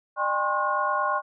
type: tone cluster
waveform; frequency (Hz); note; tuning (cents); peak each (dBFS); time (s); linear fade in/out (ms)
sine; 602 / 804 / 1033 / 1082 / 1440; D5 / G5 / C6 / C#6 / F#6; +43 / +44 / -22 / -42 / -47; -30 / -30 / -33 / -25 / -30; 0.16-1.22; 50
effects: none